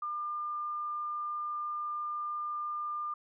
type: tone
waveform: sine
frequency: 1201 Hz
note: D6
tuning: 38 cents sharp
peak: -33 dBFS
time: 0.02-3.14 s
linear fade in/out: 5 ms
effects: none